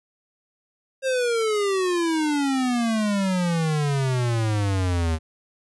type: exponential sweep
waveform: square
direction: down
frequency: 538 to 78.5 Hz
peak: -21 dBFS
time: 1.02-5.19 s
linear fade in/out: 50 ms
effects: resampled to 24000 Hz